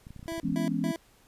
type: clicks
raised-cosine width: 5 ms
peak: -32 dBFS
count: 11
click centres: 0.069 / 0.106 / 0.163 / 0.194 / 0.229 / 0.259 / 0.321 / 0.38 / 0.44 / 0.486 / 0.521 s
type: tone bursts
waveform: 25% pulse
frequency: 330.5 Hz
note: E4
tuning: 5 cents sharp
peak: -29 dBFS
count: 3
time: 0.28-0.96 s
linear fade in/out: 0 ms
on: 120 ms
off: 160 ms
type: chord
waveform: sine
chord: C# minor seventh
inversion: first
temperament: just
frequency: 166.31 / 207.9 / 249.5 / 277.2 Hz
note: E3 / G#3 / B3 / C#4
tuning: +16 / +2 / +18 / 0 cents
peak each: -32 dBFS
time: 0.43-0.92 s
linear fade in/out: 10 ms
effects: pink hiss -61 dBFS RMS until 1.27 s + resampled to 32000 Hz